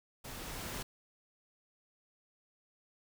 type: noise with level ramp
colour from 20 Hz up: pink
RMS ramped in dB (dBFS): -46 to -40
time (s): 0.24-0.83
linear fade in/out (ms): 10
effects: none